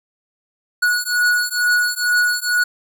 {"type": "beating tone pair", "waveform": "square", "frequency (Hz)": [1460, 1462.2], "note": ["F#6", "F#6"], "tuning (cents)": [-24, -21], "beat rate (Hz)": 2.2, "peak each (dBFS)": -19, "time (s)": [0.82, 2.64], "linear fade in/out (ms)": 10, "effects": []}